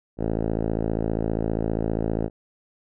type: tone with low-pass filter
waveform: 5% pulse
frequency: 55 Hz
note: A1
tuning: in tune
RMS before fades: -25 dBFS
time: 0.17-2.3 s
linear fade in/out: 50 ms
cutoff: 540 Hz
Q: 0.69
effects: none